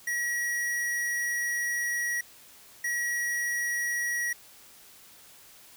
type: tone pair in turn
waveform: square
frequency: 1914 / 1914 Hz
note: A#6 / A#6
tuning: +45 / +45 cents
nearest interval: unison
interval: 0 cents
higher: neither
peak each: -28 dBFS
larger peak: neither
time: 0.07-2.21 / 2.84-4.33 s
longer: first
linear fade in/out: 5 ms
effects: white hiss -53 dBFS RMS until 5.76 s